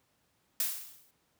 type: noise with exponential decay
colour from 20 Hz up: blue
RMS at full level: -28 dBFS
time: 0.6-1.11 s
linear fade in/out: 2 ms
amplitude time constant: 110 ms
effects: pink hiss -73 dBFS RMS until 1.39 s + high-pass 80 Hz 12 dB/octave